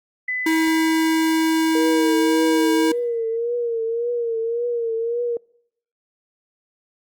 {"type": "tone with exponential decay", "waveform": "sine", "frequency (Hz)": 2005, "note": "B6", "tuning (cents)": 26, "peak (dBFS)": -21, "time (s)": [0.28, 3.37], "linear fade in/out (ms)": 5, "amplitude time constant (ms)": 670}
{"type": "tone", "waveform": "square", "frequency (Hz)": 321.3, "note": "E4", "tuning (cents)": -44, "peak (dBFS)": -17, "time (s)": [0.46, 2.92], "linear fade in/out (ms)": 5}
{"type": "tone with vibrato", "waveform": "sine", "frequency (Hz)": 466.2, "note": "A#4", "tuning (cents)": 0, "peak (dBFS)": -20, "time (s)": [1.75, 5.37], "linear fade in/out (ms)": 2, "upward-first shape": "triangle", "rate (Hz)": 1.8, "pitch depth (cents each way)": 68}
{"effects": ["noise-tail reverb RT60 0.7 s tail -26 dB re dry", "Opus 24 kbps"]}